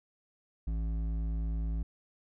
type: tone with hard clipping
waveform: sine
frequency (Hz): 54.8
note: A1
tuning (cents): -6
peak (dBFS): -32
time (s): 0.67-1.83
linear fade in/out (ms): 5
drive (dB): 9
effects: none